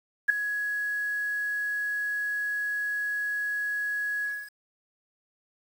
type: tone with ADSR envelope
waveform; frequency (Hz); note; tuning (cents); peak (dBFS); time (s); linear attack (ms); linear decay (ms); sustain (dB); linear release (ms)
sine; 1675; G#6; +14; -13; 0.28-4.51; 19; 4; -14; 260
effects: 8-bit